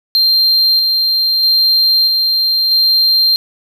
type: tone with tremolo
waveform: triangle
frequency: 4172 Hz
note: C8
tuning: 6 cents flat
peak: -7 dBFS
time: 0.15-3.36 s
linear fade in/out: 0 ms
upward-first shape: square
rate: 0.78 Hz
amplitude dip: 25%
effects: none